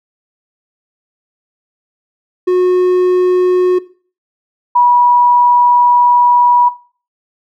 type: tone pair in turn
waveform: triangle / sine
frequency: 363.9 / 971.5 Hz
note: F#4 / B5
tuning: -29 / -29 cents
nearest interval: octave + perfect fourth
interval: 1700 cents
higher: second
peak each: -6 dBFS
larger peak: neither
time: 2.47-3.79 / 4.75-6.69 s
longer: second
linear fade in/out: 10 ms
effects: noise-tail reverb RT60 0.4 s tail -17 dB re dry